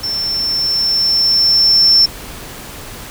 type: tone with level ramp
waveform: triangle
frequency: 5380 Hz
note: E8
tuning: 34 cents sharp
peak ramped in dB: -16 to -3 dBFS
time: 0.03-2.06 s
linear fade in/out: 10 ms
effects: tanh soft clip ceiling -3 dBFS + pink hiss -31 dBFS RMS until 3.1 s